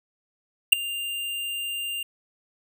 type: tone with ADSR envelope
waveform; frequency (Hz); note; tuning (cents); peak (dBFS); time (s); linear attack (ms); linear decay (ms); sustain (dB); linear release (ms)
square; 2795; F7; +1; -7; 0.72-2.03; 10; 4; -22; 4
effects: none